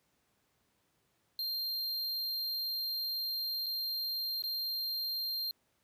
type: tone with dropouts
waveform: square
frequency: 4186 Hz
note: C8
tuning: in tune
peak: -34 dBFS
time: 1.39-5.51 s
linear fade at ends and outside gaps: 1 ms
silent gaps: 3.661-3.665 / 4.422-4.438 s
effects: pink hiss -75 dBFS RMS until 5.83 s + high-pass 80 Hz 12 dB/octave